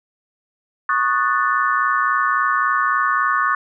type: chord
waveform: sine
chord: D# half-diminished seventh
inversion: third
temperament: equal with one note detuned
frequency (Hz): 1108.7 / 1232.3 / 1480 / 1760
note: C#6 / D#6 / F#6 / A6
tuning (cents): 0 / -17 / 0 / 0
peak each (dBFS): -19 / -21 / -22 / -23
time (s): 0.89-3.55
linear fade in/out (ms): 2
effects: none